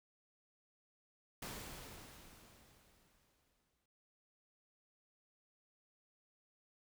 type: noise with exponential decay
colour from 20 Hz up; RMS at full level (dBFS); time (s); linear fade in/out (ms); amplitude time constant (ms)
pink; -45; 1.42-3.86; 5; 530
effects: none